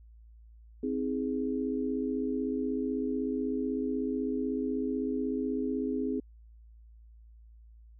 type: chord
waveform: sine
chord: Ab major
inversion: first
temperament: equal with one note detuned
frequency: 261.6 / 317.7 / 415.3 Hz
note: C4 / Eb4 / Ab4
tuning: 0 / +36 / 0 cents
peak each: -31 / -36 / -34 dBFS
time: 0.83-6.2 s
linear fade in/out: 5 ms
effects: added 56 Hz sine -51 dBFS peak until 7.99 s